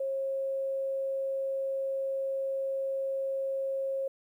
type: tone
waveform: sine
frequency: 540 Hz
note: C#5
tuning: 45 cents flat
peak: -29 dBFS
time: 0-4.08 s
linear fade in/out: 5 ms
effects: 11-bit